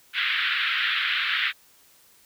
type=band-pass noise; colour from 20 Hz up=pink; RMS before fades=-25 dBFS; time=0.13-1.53 s; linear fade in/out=50 ms; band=1400 to 3700 Hz; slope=48 dB/octave; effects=white hiss -57 dBFS RMS until 2.25 s